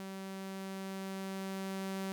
sawtooth tone with level ramp, 192.4 Hz, G3, 32 cents flat, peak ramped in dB -38 to -32 dBFS, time 0-2.12 s, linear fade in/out 0 ms, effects none

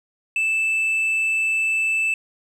sine tone with tanh clipping, 2637 Hz, E7, in tune, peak -19 dBFS, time 0.36-2.14 s, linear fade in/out 2 ms, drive 3 dB, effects none

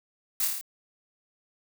blue noise with echo, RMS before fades -27 dBFS, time 0.4-0.45 s, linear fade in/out 2 ms, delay 27 ms, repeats 6, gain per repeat -2 dB, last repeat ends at 0.612 s, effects none

